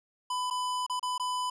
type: tone with dropouts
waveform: square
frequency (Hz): 1000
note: B5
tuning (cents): +21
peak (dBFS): -30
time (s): 0.3-1.5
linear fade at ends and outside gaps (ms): 5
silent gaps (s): 0.502-0.508 / 0.865-0.897 / 0.996-1.028 / 1.18-1.197
effects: resampled to 24000 Hz